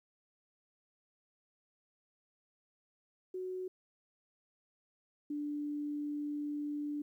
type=tone pair in turn; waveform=sine; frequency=370 / 293.7 Hz; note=F#4 / D4; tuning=0 / 0 cents; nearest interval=major third; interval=400 cents; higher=first; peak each=-37 / -35 dBFS; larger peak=second; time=3.34-3.68 / 5.3-7.02 s; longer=second; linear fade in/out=5 ms; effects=12-bit